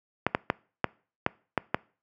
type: clicks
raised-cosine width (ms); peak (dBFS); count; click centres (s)
0.5; -7; 7; 0.266 / 0.349 / 0.501 / 0.843 / 1.264 / 1.577 / 1.745
effects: noise-tail reverb RT60 0.4 s tail -24 dB re dry + high-pass 100 Hz 12 dB/octave